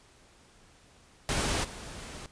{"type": "noise with level steps", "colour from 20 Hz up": "pink", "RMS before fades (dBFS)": [-29, -43], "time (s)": [1.29, 2.26], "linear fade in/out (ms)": 0, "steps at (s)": 1.63, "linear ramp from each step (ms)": 20, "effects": ["pink hiss -59 dBFS RMS until 2.31 s", "resampled to 22050 Hz"]}